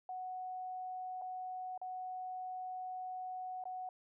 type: tone with dropouts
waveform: sine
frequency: 740 Hz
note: F#5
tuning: in tune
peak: -40 dBFS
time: 0.09-3.89 s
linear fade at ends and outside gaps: 2 ms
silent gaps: 1.215-1.219 / 1.777-1.815 / 3.639-3.654 s
effects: none